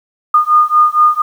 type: beating tone pair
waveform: sine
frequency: 1219 / 1223.3 Hz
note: D#6 / D#6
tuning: -36 / -30 cents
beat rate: 4.3 Hz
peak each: -10 dBFS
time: 0.34-1.22 s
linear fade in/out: 5 ms
effects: 7-bit